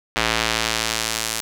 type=tone with band-pass filter sweep; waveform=square; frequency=56 Hz; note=A1; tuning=31 cents sharp; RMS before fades=-23 dBFS; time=0.16-1.41 s; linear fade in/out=10 ms; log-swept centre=2700 to 8400 Hz; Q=0.71; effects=none